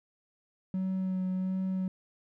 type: tone with vibrato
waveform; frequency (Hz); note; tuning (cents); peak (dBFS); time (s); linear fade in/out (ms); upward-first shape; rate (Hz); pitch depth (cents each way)
triangle; 187; F#3; +19; -26; 0.74-1.88; 2; sine; 1.4; 15
effects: tanh soft clip ceiling -22 dBFS